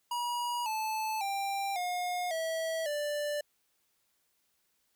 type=tone with pitch steps; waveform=square; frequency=962 / 872 / 790.5 / 716.5 / 649.5 / 588.8 Hz; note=B5 / A5 / G5 / F5 / E5 / D5; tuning=-46 / -16 / +14 / +44 / -26 / +4 cents; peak=-32 dBFS; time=0.11-3.41 s; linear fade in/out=5 ms; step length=550 ms; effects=white hiss -75 dBFS RMS until 4.95 s